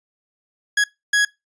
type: tone bursts at uneven times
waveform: 40% pulse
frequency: 1666 Hz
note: G#6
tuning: 5 cents sharp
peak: -13 dBFS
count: 2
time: 0.77-0.84 / 1.13-1.25 s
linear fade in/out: 5 ms
effects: noise-tail reverb RT60 0.2 s tail -21 dB re dry + resampled to 22050 Hz